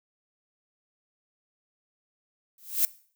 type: noise with exponential growth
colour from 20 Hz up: violet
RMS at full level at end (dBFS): -19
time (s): 2.58-2.85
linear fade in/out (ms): 1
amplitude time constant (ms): 58
effects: noise-tail reverb RT60 0.5 s tail -20 dB re dry